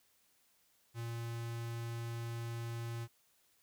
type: tone with notch filter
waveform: square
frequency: 116.54 Hz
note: A#2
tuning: in tune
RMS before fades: -41 dBFS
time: 0.94-3.08 s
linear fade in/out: 50 ms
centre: 510 Hz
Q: 1.9
effects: white hiss -72 dBFS RMS until 3.62 s